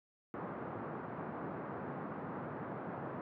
pink band-pass noise, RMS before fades -43 dBFS, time 0.34-3.21 s, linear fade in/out 0 ms, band 130 to 1400 Hz, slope 24 dB/octave, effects none

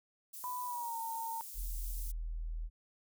white high-pass noise, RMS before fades -47 dBFS, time 0.33-2.12 s, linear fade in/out 10 ms, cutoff 8400 Hz, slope 12 dB/octave
sine tone with pitch glide, 994 to 911.5 Hz, B5 to A#5, +11 to -39 cents, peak -37 dBFS, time 0.44-1.41 s, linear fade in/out 0 ms, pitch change -150 cents, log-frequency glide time 0.64-0.99 s
sine tone, 40.33 Hz, E1, 37 cents flat, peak -36 dBFS, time 1.54-2.7 s, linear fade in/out 50 ms
effects none

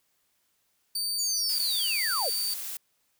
sawtooth tone, 4600 Hz, D8, 37 cents flat, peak -25 dBFS, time 0.95-2.54 s, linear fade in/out 5 ms
sine linear sweep, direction down, 7040 to 392 Hz, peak -29 dBFS, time 1.18-2.3 s, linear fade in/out 20 ms
blue noise, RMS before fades -36 dBFS, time 1.49-2.77 s, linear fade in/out 2 ms
effects white hiss -72 dBFS RMS until 3.19 s

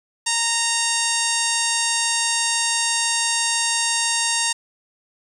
harmonic tone, 926 Hz, A#5, 12 cents flat, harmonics 1 / 2 / 3 / 4 / 5 / 6 / 7 / 8 / 9 / 10, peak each -28 / -28 / -28 / -28 / -28 / -28 / -28 / -28 / -28 / -28 dBFS, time 0.26-4.53 s, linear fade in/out 10 ms, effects 8-bit

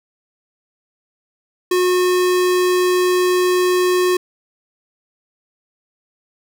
square tone, 362.8 Hz, F#4, 34 cents flat, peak -14 dBFS, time 1.71-4.17 s, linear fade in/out 5 ms, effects none

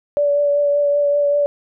sine tone with vibrato, 577 Hz, D5, 31 cents flat, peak -13 dBFS, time 0.17-1.46 s, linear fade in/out 0 ms, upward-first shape triangle, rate 5.2 Hz, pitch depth 18 cents each way, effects none

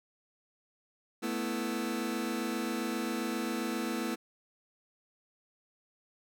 sawtooth chord, A suspended second, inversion none, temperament just, 220 / 247.5 / 330 Hz, A3 / B3 / E4, 0 / +4 / +2 cents, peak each -32 dBFS, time 1.22-4.16 s, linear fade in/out 20 ms, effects none

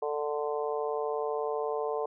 harmonic tone, 148 Hz, D3, 14 cents sharp, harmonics 3 / 4 / 5 / 6 / 7, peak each -31 / -36 / -37 / -41 / -39 dBFS, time 0.02-2.06 s, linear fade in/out 5 ms, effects none

